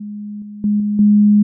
sine tone with level steps, 207.7 Hz, G#3, in tune, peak -25 / -29 / -12 / -15 / -7 dBFS, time 0-1.43 s, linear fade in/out 10 ms, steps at 0.42 / 0.64 / 0.8 / 0.99 s, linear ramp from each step 2 ms, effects none

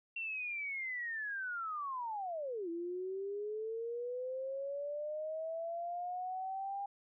sine linear two-way sweep, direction down then up, 2735 to 331.8 to 805 Hz, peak -37 dBFS, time 0.16-6.86 s, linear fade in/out 5 ms, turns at 2.69 s, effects none

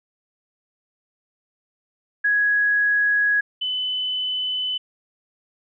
sine tone pair in turn, 1667 / 3013 Hz, G#6 / F#7, +6 / +31 cents, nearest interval minor seventh, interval 1025 cents, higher second, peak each -16 / -22 dBFS, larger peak first, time 2.24-3.41 / 3.61-4.78 s, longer neither, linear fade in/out 10 ms, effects none

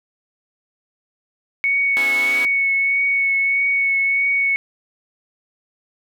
sine tone with vibrato, 2217 Hz, C#7, in tune, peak -15 dBFS, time 1.64-4.56 s, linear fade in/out 0 ms, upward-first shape triangle, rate 1.6 Hz, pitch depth 18 cents each way
5% pulse chord, C# minor seventh, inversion third, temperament equal with one note detuned, 246.2 / 277.2 / 329.6 / 415.3 Hz, B3 / C#4 / E4 / G#4, -5 / 0 / 0 / 0 cents, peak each -22 dBFS, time 1.97-2.45 s, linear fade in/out 0 ms
effects none

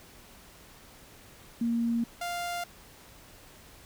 sine / sawtooth tone pair in turn, 233.1 / 698.5 Hz, A#3 / F5, 0 / 0 cents, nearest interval octave + perfect fifth, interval 1900 cents, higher second, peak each -25 / -28 dBFS, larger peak first, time 1.61-2.04 / 2.21-2.64 s, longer neither, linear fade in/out 5 ms, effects pink hiss -53 dBFS RMS until 3.85 s

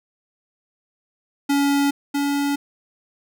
square tone pair in turn, 282.1 / 283.9 Hz, C#4 / C#4, +30 / +41 cents, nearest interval unison, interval 11 cents, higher second, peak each -17 / -20 dBFS, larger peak first, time 1.49-1.91 / 2.14-2.56 s, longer neither, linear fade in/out 10 ms, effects none

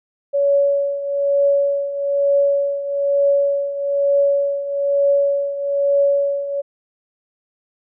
sine tone with tremolo, 563 Hz, C#5, 27 cents sharp, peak -11 dBFS, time 0.33-6.62 s, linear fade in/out 20 ms, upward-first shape triangle, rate 1.1 Hz, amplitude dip 75%, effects none

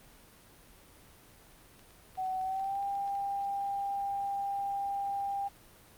clicks, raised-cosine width 0.2 ms, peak -39 dBFS, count 12, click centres 1.794 / 1.907 / 2.154 / 2.262 / 2.413 / 2.596 / 2.643 / 2.754 / 2.827 / 2.953 / 3.077 / 3.153 s
sine tone with pitch glide, 752 to 796.7 Hz, F#5 to G5, +28 to +28 cents, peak -31 dBFS, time 2.17-5.49 s, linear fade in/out 20 ms, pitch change +100 cents, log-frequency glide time 2.42-2.8 s
effects pink hiss -57 dBFS RMS until 5.97 s + Opus 32 kbps

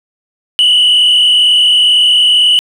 sine tone with frequency modulation, 2960 Hz, F#7, in tune, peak -3 dBFS, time 0.59-2.59 s, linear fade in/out 0 ms, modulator 42.1 Hz, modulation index 2.1, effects tanh soft clip ceiling -4 dBFS + 7-bit

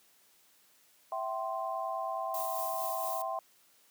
sine chord, C major, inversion first, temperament equal with one note detuned, 659.3 / 768.7 / 1046.5 Hz, E5 / G5 / C6, 0 / -34 / 0 cents, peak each -37 dBFS, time 1.12-3.39 s, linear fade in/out 2 ms
violet noise with tremolo, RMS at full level -39 dBFS, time 2.34-3.22 s, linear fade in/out 2 ms, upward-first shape sine, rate 4.4 Hz, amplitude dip 30%
effects white hiss -65 dBFS RMS until 3.9 s + high-pass 150 Hz 12 dB/octave

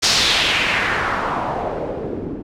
white noise with low-pass filter sweep, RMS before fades -20 dBFS, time 0.02-2.43 s, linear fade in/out 20 ms, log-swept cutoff 5400 to 270 Hz, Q 2.1, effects none

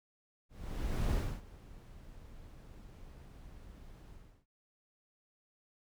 brown noise with ADSR envelope, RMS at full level -31 dBFS, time 0.49-4.46 s, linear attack 640 ms, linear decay 280 ms, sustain -21 dB, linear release 340 ms, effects none

